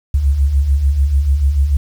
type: beating tone pair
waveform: sine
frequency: 64.5 / 71.3 Hz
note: C2 / C#2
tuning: -24 / +49 cents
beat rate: 6.8 Hz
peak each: -19 / -11 dBFS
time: 0.14-1.77 s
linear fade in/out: 5 ms
effects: 7-bit